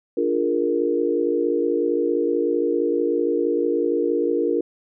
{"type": "chord", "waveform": "sine", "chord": "Bb dominant seventh", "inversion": "first", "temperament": "equal", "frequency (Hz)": [293.7, 349.2, 415.3, 466.2], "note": ["D4", "F4", "Ab4", "Bb4"], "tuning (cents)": [0, 0, 0, 0], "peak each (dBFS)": [-25, -23, -27, -22], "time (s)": [0.17, 4.61], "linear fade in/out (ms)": 5, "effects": []}